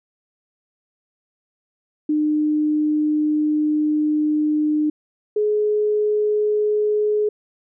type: tone pair in turn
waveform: sine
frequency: 303 / 421.6 Hz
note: D#4 / G#4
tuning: -46 / +26 cents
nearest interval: tritone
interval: 572 cents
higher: second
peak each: -16 / -16 dBFS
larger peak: neither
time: 2.09-4.9 / 5.36-7.29 s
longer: first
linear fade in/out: 5 ms
effects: none